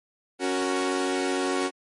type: chord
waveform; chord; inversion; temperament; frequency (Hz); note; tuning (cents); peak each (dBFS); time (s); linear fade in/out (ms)
sawtooth; F# major; second; equal; 277.2 / 370 / 466.2; C#4 / F#4 / A#4; 0 / 0 / 0; -24 / -23 / -29; 0.39-1.71; 50
effects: MP3 48 kbps